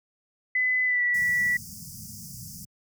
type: tone with pitch glide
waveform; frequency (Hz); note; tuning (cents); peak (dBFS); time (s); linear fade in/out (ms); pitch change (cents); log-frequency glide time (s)
sine; 2011 to 1954.9; B6 to B6; +31 to -18; -21; 0.55-1.57; 5; -49; 0.85-1.03
type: band-stop noise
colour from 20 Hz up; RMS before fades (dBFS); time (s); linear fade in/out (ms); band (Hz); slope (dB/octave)
pink; -39; 1.14-2.65; 5; 230 to 4900; 96
effects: high-pass 100 Hz 12 dB/octave